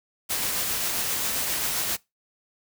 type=noise with tremolo; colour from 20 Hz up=white; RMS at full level=-26 dBFS; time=0.29-1.97 s; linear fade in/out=20 ms; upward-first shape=triangle; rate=7.5 Hz; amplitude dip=25%; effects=noise-tail reverb RT60 0.2 s tail -22 dB re dry